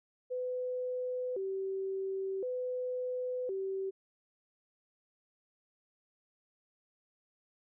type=tone with vibrato; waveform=sine; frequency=440 Hz; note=A4; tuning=in tune; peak=-33 dBFS; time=0.3-3.91 s; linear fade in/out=20 ms; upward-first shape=square; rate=0.47 Hz; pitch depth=230 cents each way; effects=none